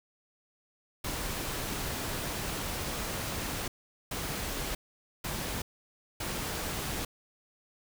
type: noise bursts at uneven times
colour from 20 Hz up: pink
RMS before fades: -35 dBFS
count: 4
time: 1.04-3.68 / 4.11-4.75 / 5.24-5.62 / 6.2-7.05 s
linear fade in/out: 5 ms
effects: none